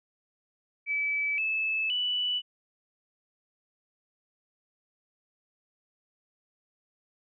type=tone with pitch steps; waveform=sine; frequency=2300 / 2612 / 2966 Hz; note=D7 / E7 / F#7; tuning=-37 / -17 / +4 cents; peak=-26 dBFS; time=0.86-2.42 s; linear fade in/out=50 ms; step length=520 ms; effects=none